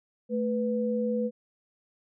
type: tone pair together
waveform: sine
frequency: 220 / 493.9 Hz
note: A3 / B4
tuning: 0 / 0 cents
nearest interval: octave + major second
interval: 1400 cents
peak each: -28 dBFS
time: 0.29-1.31 s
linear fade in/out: 50 ms
effects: none